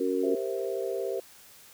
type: harmonic tone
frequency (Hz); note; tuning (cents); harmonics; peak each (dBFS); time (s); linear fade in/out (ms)
92.5; F#2; 0; 3 / 4 / 5; -30 / -29 / -29; 0-0.35; 5
type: chord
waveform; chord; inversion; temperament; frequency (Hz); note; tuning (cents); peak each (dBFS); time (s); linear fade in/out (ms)
sine; C dominant seventh; second; equal; 392 / 466.2 / 523.3 / 659.3; G4 / Bb4 / C5 / E5; 0 / 0 / 0 / 0; -32 / -35 / -34 / -38; 0.23-1.2; 5
effects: white hiss -53 dBFS RMS until 1.73 s